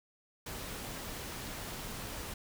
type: noise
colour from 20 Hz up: pink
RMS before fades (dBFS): -42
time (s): 0.46-2.34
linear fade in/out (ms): 5
effects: none